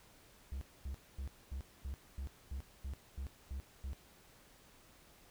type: tone bursts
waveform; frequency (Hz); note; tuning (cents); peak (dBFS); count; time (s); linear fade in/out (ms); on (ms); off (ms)
triangle; 67.2; C2; +47; -37; 11; 0.52-3.932; 0; 92; 240
effects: pink hiss -63 dBFS RMS until 5.3 s